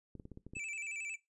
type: clicks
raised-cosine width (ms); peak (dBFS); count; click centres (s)
3; -35; 8; 0.153 / 0.198 / 0.254 / 0.317 / 0.374 / 0.466 / 0.535 / 0.568
type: tone with vibrato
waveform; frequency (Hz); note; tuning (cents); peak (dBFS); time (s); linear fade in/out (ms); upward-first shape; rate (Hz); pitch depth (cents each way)
square; 2470; D#7; -13; -40; 0.55-1.16; 10; square; 11; 100
effects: noise-tail reverb RT60 0.2 s tail -19 dB re dry + resampled to 24000 Hz